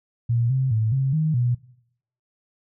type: tone with pitch steps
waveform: sine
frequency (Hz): 117.8 / 131.8 / 110 / 134.1 / 156.5 / 122.1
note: A#2 / C3 / A2 / C3 / D#3 / B2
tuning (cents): +19 / +13 / 0 / +43 / +10 / -19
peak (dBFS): -18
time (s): 0.29-1.55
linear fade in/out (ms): 10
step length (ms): 210
effects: noise-tail reverb RT60 0.7 s tail -20 dB re dry